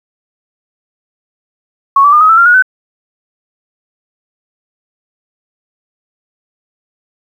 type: tone with pitch steps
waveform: sine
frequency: 1105 / 1155.9 / 1209.2 / 1264.9 / 1323.2 / 1384.2 / 1448 / 1514.7 Hz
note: C#6 / D6 / D#6 / D#6 / E6 / F6 / F#6 / F#6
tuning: -6 / -28 / -50 / +28 / +6 / -16 / -38 / +40 cents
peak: -3 dBFS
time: 1.96-2.624 s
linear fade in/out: 5 ms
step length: 83 ms
effects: 7-bit